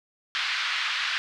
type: band-pass noise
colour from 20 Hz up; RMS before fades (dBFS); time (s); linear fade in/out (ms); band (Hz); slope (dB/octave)
pink; -28; 0.35-1.18; 0; 1400 to 4200; 24
effects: none